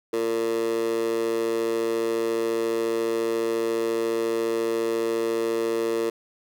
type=tone with high-pass filter; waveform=15% pulse; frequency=114.3 Hz; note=A#2; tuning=34 cents flat; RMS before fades=-25 dBFS; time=0.13-6.1 s; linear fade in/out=5 ms; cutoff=410 Hz; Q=5.3; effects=none

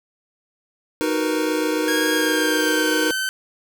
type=chord; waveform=square; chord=B major seventh; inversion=first; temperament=equal; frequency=311.1 / 370 / 466.2 / 493.9 Hz; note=D#4 / F#4 / A#4 / B4; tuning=0 / 0 / 0 / 0 cents; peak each=-23 / -29 / -26 / -28 dBFS; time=1.01-3.11 s; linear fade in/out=0 ms
type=tone with pitch glide; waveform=sawtooth; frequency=1635 to 1534.3 Hz; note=G#6 to G6; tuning=-28 to -38 cents; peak=-18 dBFS; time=1.88-3.29 s; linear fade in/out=0 ms; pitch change=-110 cents; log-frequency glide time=2.12-2.91 s
effects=none

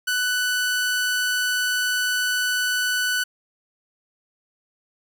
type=tone; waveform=sawtooth; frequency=1491 Hz; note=F#6; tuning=13 cents sharp; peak=-17 dBFS; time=0.07-3.24 s; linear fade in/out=10 ms; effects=none

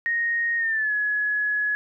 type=tone with pitch glide; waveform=sine; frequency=1864.7 to 1690.3 Hz; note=A#6 to G#6; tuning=0 to +30 cents; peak=-21 dBFS; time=0.06-1.75 s; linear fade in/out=0 ms; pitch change=-170 cents; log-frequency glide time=0.57-0.93 s; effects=none

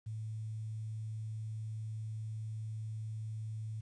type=tone with quantisation; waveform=sine; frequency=109.4 Hz; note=A2; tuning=9 cents flat; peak=-38 dBFS; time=0.06-3.81 s; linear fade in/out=10 ms; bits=11; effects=resampled to 24000 Hz

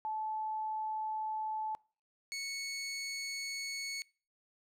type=tone pair in turn; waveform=sine / 20% pulse; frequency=868 / 2211 Hz; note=A5 / C#7; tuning=-24 / -5 cents; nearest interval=octave + major third; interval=1619 cents; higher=second; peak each=-34 / -32 dBFS; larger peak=second; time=0.05-1.75 / 2.32-4.02 s; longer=neither; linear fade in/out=0 ms; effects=noise-tail reverb RT60 0.4 s tail -24 dB re dry + low-pass 12000 Hz 12 dB/octave

